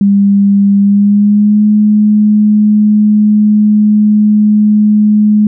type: tone with pitch glide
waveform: sine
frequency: 200 to 210.8 Hz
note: G3 to G#3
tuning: +35 to +26 cents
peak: -4 dBFS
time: 0.01-5.47 s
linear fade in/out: 2 ms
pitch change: +91 cents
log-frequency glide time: 0.8-1.64 s
effects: none